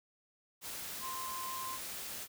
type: tone in noise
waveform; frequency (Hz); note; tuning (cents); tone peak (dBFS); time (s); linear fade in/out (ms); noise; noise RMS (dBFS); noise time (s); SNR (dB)
sine; 1044; C6; -4; -40; 1-1.79; 50; white; -43; 0.61-2.28; 0
effects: none